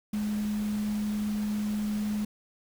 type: tone in noise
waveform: sine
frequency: 210 Hz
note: G#3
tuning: 19 cents sharp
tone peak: -27 dBFS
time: 0.13-2.25 s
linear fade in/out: 5 ms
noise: pink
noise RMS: -44 dBFS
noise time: 0.13-2.25 s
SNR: +14 dB
effects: none